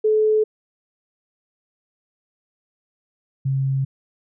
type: tone pair in turn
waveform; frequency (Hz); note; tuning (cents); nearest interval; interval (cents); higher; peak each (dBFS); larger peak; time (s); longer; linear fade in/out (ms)
sine; 431.3 / 134.95; A4 / C#3; -35 / -46; octave + minor sixth; 2011; first; -14 / -18; first; 0.04-0.44 / 3.45-3.85; neither; 10
effects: none